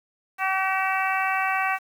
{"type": "harmonic tone", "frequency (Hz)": 381.6, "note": "G4", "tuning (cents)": -47, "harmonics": [2, 3, 4, 5, 6, 7], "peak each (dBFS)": [-26, -28, -29, -30, -31, -31], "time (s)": [0.38, 1.79], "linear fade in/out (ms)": 50, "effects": ["8-bit"]}